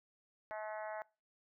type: harmonic tone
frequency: 214.6 Hz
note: A3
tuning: 43 cents flat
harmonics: 3 / 4 / 5 / 6 / 7 / 8 / 9 / 10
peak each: -43 / -46 / -53 / -56 / -52 / -54 / -55 / -61 dBFS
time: 0.51-1.02 s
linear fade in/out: 0 ms
effects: noise-tail reverb RT60 0.3 s tail -23 dB re dry